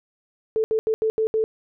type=tone bursts at uneven times; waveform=sine; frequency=440 Hz; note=A4; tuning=in tune; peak=-18 dBFS; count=6; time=0.56-0.64 / 0.71-0.79 / 0.87-0.94 / 1.02-1.1 / 1.18-1.27 / 1.34-1.44 s; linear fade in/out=0 ms; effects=none